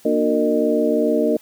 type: tone cluster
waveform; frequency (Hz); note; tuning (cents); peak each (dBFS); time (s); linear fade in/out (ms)
sine; 235.7 / 298.6 / 365.1 / 458.3 / 612; A#3 / D4 / F#4 / A#4 / D#5; +19 / +29 / -23 / -29 / -29; -22 / -21 / -26 / -20 / -21; 0.05-1.37; 5
effects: white hiss -50 dBFS RMS until 1.41 s